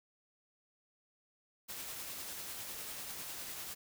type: noise with tremolo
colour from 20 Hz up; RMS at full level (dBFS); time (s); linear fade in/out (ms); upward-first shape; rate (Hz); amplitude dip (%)
white; -43; 1.68-3.75; 20; triangle; 10; 30
effects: none